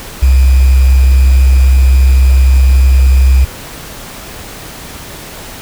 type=tone with sample-and-hold; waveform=sine; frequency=65.41 Hz; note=C2; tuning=in tune; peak=-3 dBFS; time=0.22-3.45 s; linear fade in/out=10 ms; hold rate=2450 Hz; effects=pink hiss -28 dBFS RMS until 5.61 s